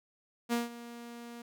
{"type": "tone with ADSR envelope", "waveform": "sawtooth", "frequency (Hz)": 236.5, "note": "A#3", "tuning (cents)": 25, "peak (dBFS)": -23, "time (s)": [0.49, 1.42], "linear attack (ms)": 37, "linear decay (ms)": 160, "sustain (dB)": -17, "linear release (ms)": 4, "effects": []}